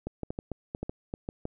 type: clicks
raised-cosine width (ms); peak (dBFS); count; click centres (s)
2; -20; 11; 0.07 / 0.233 / 0.305 / 0.389 / 0.517 / 0.749 / 0.83 / 0.895 / 1.139 / 1.289 / 1.454
effects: none